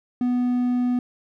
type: tone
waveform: triangle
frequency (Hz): 246.9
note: B3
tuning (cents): 0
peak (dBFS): -17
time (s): 0.21-0.99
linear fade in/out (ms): 2
effects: none